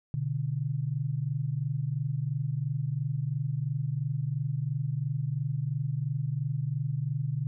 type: tone pair together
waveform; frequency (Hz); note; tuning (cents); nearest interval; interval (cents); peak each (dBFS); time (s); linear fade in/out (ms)
sine; 123.87 / 146.8; B2 / D3; +6 / 0; minor third; 294; -31 / -30; 0.14-7.47; 0
effects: none